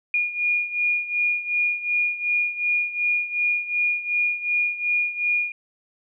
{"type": "beating tone pair", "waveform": "sine", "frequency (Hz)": [2433, 2435.7], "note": ["D#7", "D#7"], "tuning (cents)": [-39, -37], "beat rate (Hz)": 2.7, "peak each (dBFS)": [-22, -26], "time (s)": [0.14, 5.52], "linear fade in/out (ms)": 2, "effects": []}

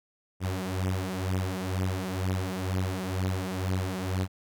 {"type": "beating tone pair", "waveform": "sawtooth", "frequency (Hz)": [92.5, 94.6], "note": ["F#2", "F#2"], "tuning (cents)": [0, 39], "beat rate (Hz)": 2.1, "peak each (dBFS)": [-27, -27], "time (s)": [0.4, 4.28], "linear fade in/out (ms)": 50, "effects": []}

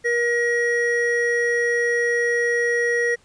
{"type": "tone pair together", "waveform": "triangle", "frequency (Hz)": [475.6, 1900], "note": ["A#4", "A#6"], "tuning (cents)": [35, 33], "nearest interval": "2 octaves", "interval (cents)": 2398, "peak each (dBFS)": -19, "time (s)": [0.04, 3.16], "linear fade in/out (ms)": 20, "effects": ["pink hiss -57 dBFS RMS until 3.24 s", "resampled to 22050 Hz"]}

